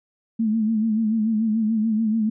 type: tone with vibrato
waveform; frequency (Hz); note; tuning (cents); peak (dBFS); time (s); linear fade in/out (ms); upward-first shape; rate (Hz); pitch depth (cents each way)
sine; 219.8; A3; -2; -18; 0.39-2.3; 10; sine; 6.9; 65
effects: none